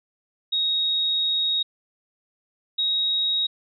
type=tone pair in turn; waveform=sine; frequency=3765 / 3787 Hz; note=A#7 / A#7; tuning=+16 / +27 cents; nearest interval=unison; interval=11 cents; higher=second; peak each=-20 dBFS; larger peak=neither; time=0.52-1.63 / 2.78-3.47 s; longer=first; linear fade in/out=10 ms; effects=none